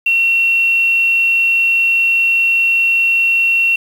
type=tone with quantisation; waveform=sine; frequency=2725 Hz; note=F7; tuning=43 cents flat; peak=-10 dBFS; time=0.06-3.76 s; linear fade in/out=5 ms; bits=6; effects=none